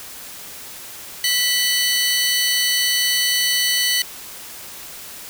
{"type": "tone cluster", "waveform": "sawtooth", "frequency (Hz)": [1965, 3014, 4429], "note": ["B6", "F#7", "C#8"], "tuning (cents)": [-9, 31, -2], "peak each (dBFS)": -18, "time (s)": [1.24, 4.02], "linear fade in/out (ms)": 2, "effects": ["white hiss -36 dBFS RMS until 5.29 s"]}